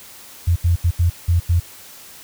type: tone bursts at uneven times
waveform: sine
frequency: 86 Hz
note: F2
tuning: 26 cents flat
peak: -12 dBFS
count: 6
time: 0.47-0.56 / 0.64-0.76 / 0.84-0.91 / 0.99-1.1 / 1.28-1.4 / 1.49-1.6 s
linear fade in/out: 10 ms
effects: white hiss -41 dBFS RMS until 2.23 s